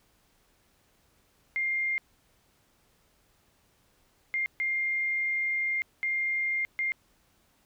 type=tone bursts at uneven times; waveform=sine; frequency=2112 Hz; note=C7; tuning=16 cents sharp; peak=-26 dBFS; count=5; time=1.56-1.98 / 4.34-4.46 / 4.6-5.82 / 6.03-6.65 / 6.79-6.92 s; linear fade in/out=0 ms; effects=pink hiss -67 dBFS RMS until 7.65 s